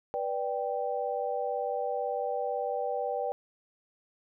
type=chord; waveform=sine; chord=G major; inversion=first; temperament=just; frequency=490 / 588 / 784 Hz; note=B4 / D5 / G5; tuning=-14 / +2 / 0 cents; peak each=-33 / -34 / -33 dBFS; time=0.14-3.32 s; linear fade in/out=0 ms; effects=none